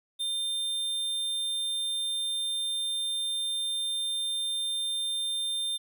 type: tone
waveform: square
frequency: 3600 Hz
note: A7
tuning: 39 cents sharp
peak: -29 dBFS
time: 0.19-5.78 s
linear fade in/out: 20 ms
effects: 11-bit